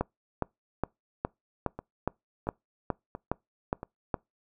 two click trains, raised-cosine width 1 ms, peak -13 / -23 dBFS, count 11 / 4, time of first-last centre 0.01-4.142 / 1.79-3.831 s, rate 2.42 / 1.47 Hz, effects noise-tail reverb RT60 0.2 s tail -26 dB re dry

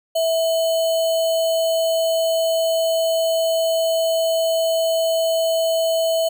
sine tone with sample-and-hold, 655 Hz, E5, 11 cents flat, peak -16 dBFS, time 0.15-6.29 s, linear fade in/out 10 ms, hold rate 3675 Hz, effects none

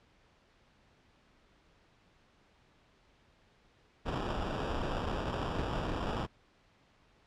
pink noise with sample-and-hold, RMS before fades -35 dBFS, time 4.05-6.27 s, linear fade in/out 20 ms, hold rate 2100 Hz, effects pink hiss -66 dBFS RMS until 7.26 s + low-pass 4000 Hz 12 dB/octave

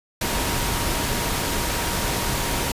sine tone in noise, 944 Hz, A#5, 22 cents sharp, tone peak -34 dBFS, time 0.21-2.72 s, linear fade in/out 5 ms, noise pink, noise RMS -24 dBFS, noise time 0.21-2.72 s, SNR -13 dB, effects resampled to 32000 Hz

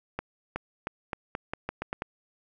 accelerating click train, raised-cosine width 0.5 ms, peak -16 dBFS, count 10, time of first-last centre 0.19-2.021 s, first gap 370 ms, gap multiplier 0.84, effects none

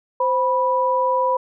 sine tone pair together, 520 / 982.8 Hz, C5 / B5, -11 / -9 cents, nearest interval major seventh, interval 1102 cents, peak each -20 / -18 dBFS, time 0.2-1.37 s, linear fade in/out 5 ms, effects none

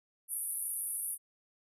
white band-pass noise, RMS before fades -37 dBFS, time 0.28-1.18 s, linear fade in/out 50 ms, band 9400 to 12000 Hz, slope 96 dB/octave, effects none

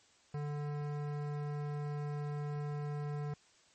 sine tone with hard clipping, 146.83 Hz, D3, in tune, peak -38 dBFS, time 0.34-3.34 s, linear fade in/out 5 ms, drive 17 dB, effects white hiss -66 dBFS RMS until 3.74 s + MP3 32 kbps

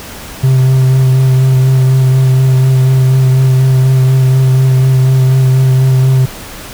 triangle tone with vibrato, 130.81 Hz, C3, in tune, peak -3 dBFS, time 0.43-6.26 s, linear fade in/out 10 ms, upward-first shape sine, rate 4.1 Hz, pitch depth 17 cents each way, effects pink hiss -28 dBFS RMS until 6.73 s

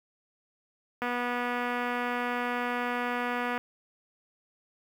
click train, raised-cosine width 0.5 ms, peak -17 dBFS, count 625, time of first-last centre 1.02-3.577 s, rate 244 Hz, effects high-pass 80 Hz 12 dB/octave + 8-bit

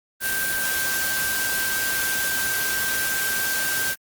sine tone in noise, 1568 Hz, G6, in tune, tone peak -25 dBFS, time 0.2-3.96 s, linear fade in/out 50 ms, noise white, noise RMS -26 dBFS, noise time 0.2-3.96 s, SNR -2 dB, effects Opus 24 kbps

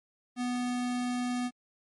square tone, 246.7 Hz, B3, 2 cents flat, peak -30 dBFS, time 0.36-1.51 s, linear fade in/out 50 ms, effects MP3 48 kbps

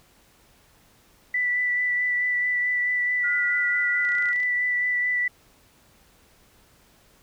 sine tone with vibrato, 1975.5 Hz, B6, in tune, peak -21 dBFS, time 1.34-5.28 s, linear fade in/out 5 ms, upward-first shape sine, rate 4.6 Hz, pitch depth 13 cents each way
sine tone, 1431 Hz, F6, 42 cents sharp, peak -27 dBFS, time 3.23-4.33 s, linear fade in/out 20 ms
clicks, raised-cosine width 0.2 ms, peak -27 dBFS, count 12, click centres 4.051 / 4.09 / 4.12 / 4.152 / 4.184 / 4.224 / 4.257 / 4.288 / 4.331 / 4.361 / 4.402 / 4.432 s
effects pink hiss -58 dBFS RMS until 7.22 s

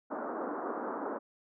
pink band-pass noise, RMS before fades -37 dBFS, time 0.1-1.19 s, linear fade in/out 20 ms, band 240 to 1400 Hz, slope 48 dB/octave, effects none

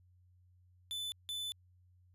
45% pulse tone bursts at uneven times, 3505 Hz, A7, 7 cents flat, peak -38 dBFS, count 2, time 0.91-1.12 / 1.29-1.52 s, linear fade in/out 0 ms, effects added 90 Hz sine -63 dBFS peak until 2.14 s + resampled to 32000 Hz

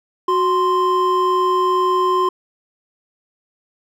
triangle tone pair together, 368.7 / 1044 Hz, F#4 / C6, -6 / -4 cents, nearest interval octave + tritone, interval 1802 cents, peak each -16 / -14 dBFS, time 0.28-2.29 s, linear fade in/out 5 ms, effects none

